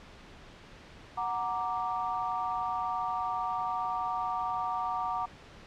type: chord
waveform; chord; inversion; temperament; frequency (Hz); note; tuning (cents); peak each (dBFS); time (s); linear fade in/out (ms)
sine; Gb augmented; none; equal; 740 / 932.3 / 1174.7; Gb5 / Bb5 / D6; 0 / 0 / 0; -34; 1.17-5.26; 10
effects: pink hiss -51 dBFS RMS until 5.66 s + low-pass 4000 Hz 12 dB/octave